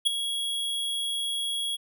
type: tone with ADSR envelope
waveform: square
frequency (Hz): 3322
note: G#7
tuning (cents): 0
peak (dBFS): -17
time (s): 0.05-1.77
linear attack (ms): 21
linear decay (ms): 7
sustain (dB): -11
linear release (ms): 23
effects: none